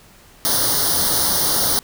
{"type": "noise with comb filter", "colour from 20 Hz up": "white", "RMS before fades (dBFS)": -18, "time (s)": [0.45, 1.79], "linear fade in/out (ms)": 0, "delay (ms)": 0.2, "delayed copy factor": 1, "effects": ["pink hiss -48 dBFS RMS until 1.83 s"]}